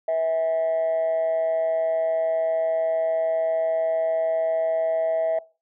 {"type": "tone with amplitude modulation", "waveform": "sine", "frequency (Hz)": 649, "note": "E5", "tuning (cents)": -27, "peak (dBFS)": -16, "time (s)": [0.08, 5.39], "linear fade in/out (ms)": 5, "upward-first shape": "sine", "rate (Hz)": 165, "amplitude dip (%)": 60, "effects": ["noise-tail reverb RT60 0.3 s tail -21 dB re dry", "tanh soft clip ceiling -17 dBFS"]}